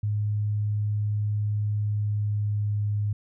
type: tone with pitch glide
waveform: sine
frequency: 104.7 to 103.86 Hz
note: G#2 to G#2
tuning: +15 to +1 cents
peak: -23 dBFS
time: 0.03-3.13 s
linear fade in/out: 5 ms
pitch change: -14 cents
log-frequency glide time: 1.75-2.81 s
effects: none